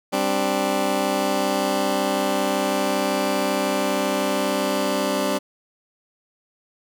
15% pulse chord, G suspended fourth, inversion none, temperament just, 196 / 261.3 / 294 Hz, G3 / C4 / D4, 0 / -2 / +2 cents, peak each -19 dBFS, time 0.12-5.39 s, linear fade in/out 20 ms, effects none

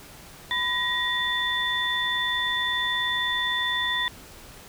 sine tone cluster, 1001 / 1892 / 3521 Hz, B5 / A#6 / A7, +23 / +25 / 0 cents, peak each -31 / -26 / -27 dBFS, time 0.51-4.08 s, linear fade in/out 0 ms, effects pink hiss -46 dBFS RMS until 4.68 s

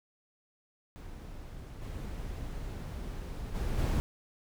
brown noise with level steps, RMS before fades -44 / -39 / -33 / -29 dBFS, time 0.96-4 s, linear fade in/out 0 ms, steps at 1.81 / 3.54 / 3.77 s, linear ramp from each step 20 ms, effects none

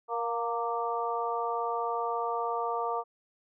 harmonic tone with a mistuned harmonic, 234.5 Hz, A#3, 11 cents sharp, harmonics 2 / 3 / 4 / 5, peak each -34 / -34 / -34 / -34 dBFS, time 0.08-3.04 s, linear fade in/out 50 ms, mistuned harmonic 4, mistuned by -33 cents, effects none

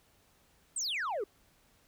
sine exponential sweep, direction down, 8800 to 372.6 Hz, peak -29 dBFS, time 0.76-1.24 s, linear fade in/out 5 ms, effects tanh soft clip ceiling -31 dBFS + pink hiss -67 dBFS RMS until 1.87 s

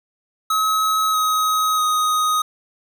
square tone with pitch steps, 1281 / 1265.6 / 1250.3 Hz, E6 / D#6 / D#6, -50 / +29 / +8 cents, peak -17 dBFS, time 0.5-2.42 s, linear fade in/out 5 ms, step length 640 ms, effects none

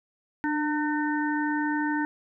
harmonic tone with a mistuned harmonic, 302.3 Hz, D#4, 50 cents flat, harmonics 1 / 3 / 5 / 6, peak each -26 / -31 / -33 / -34 dBFS, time 0.44-2.05 s, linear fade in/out 0 ms, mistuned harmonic 1, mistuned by -25 cents, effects none

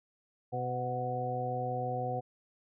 harmonic tone with a mistuned harmonic, 125.9 Hz, B2, 34 cents sharp, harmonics 1 / 2 / 3 / 4 / 5 / 6, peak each -37 / -44 / -45 / -37 / -47 / -35 dBFS, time 0.52-2.21 s, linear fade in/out 20 ms, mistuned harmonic 6, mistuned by -39 cents, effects none

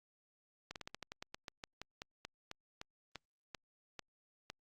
slowing click train, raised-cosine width 0.2 ms, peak -27 dBFS, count 20, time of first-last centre 0.71-4.501 s, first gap 48 ms, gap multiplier 1.14, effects Opus 48 kbps

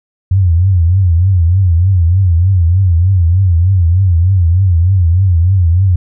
sine tone with vibrato, 89.6 Hz, F2, 45 cents sharp, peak -6 dBFS, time 0.31-5.96 s, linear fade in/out 5 ms, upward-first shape triangle, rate 3.3 Hz, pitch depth 180 cents each way, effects none

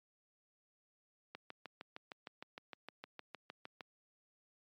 click train, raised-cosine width 0.3 ms, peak -30 dBFS, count 17, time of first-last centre 1.35-3.808 s, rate 6.51 Hz, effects high-pass 200 Hz 12 dB/octave + MP3 64 kbps

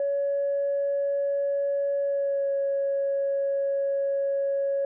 sine tone with pitch glide, 562 to 554.3 Hz, C#5 to C#5, +24 to 0 cents, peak -22 dBFS, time 0-4.85 s, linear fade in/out 2 ms, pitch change -24 cents, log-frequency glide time 2.02-2.51 s, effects tanh soft clip ceiling -19 dBFS

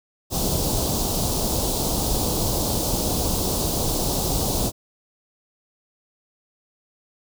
pink band-stop noise, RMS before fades -23 dBFS, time 0.3-4.72 s, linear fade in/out 50 ms, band 900 to 3900 Hz, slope 24 dB/octave, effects none

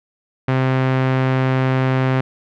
sawtooth tone with low-pass filter, 130.81 Hz, C3, in tune, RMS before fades -17 dBFS, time 0.48-2.21 s, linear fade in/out 5 ms, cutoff 2200 Hz, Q 1.1, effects none

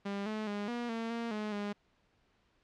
sawtooth tone with pitch steps, 200 / 215.7 / 204.9 / 239.5 / 227.8 / 232.5 / 212.1 / 204.8 Hz, G3 / A3 / G#3 / A#3 / A#3 / A#3 / G#3 / G#3, +35 / -34 / -23 / +47 / -40 / -4 / +37 / -24 cents, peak -31 dBFS, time 0.05-1.73 s, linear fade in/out 10 ms, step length 210 ms, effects pink hiss -72 dBFS RMS until 2.63 s + low-pass 4000 Hz 12 dB/octave

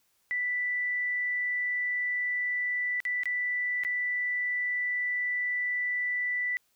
sine tone with dropouts, 1976 Hz, B6, in tune, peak -27 dBFS, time 0.31-6.57 s, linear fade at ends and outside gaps 0 ms, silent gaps 3.003-3.052 / 3.234-3.256 / 3.836-3.849 s, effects white hiss -71 dBFS RMS until 6.75 s

